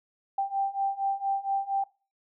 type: beating tone pair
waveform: sine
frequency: 784 / 788.3 Hz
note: G5 / G5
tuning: 0 / +9 cents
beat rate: 4.3 Hz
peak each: -30 / -28 dBFS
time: 0.38-1.84 s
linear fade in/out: 5 ms
effects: noise-tail reverb RT60 0.3 s tail -19 dB re dry